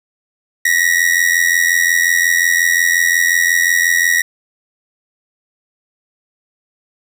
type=ring-modulated tone; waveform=45% pulse; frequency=1906 Hz; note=A#6; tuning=38 cents sharp; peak=-8 dBFS; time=0.65-4.22 s; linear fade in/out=5 ms; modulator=42.8 Hz; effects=none